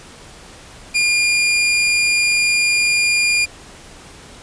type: tone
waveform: sawtooth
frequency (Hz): 2414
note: D7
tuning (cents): +47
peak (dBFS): -10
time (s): 0.94-3.46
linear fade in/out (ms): 20
effects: pink hiss -40 dBFS RMS until 4.42 s + resampled to 22050 Hz